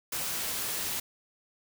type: noise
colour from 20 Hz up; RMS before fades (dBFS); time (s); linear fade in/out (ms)
white; -33; 0.12-1; 5
effects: none